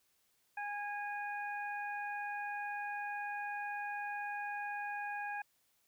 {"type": "harmonic tone", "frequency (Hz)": 822, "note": "G#5", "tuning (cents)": -18, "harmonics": [1, 2, 3], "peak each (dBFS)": [-40, -42, -47], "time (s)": [0.57, 5.42], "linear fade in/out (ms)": 5, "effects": ["white hiss -75 dBFS RMS until 5.87 s"]}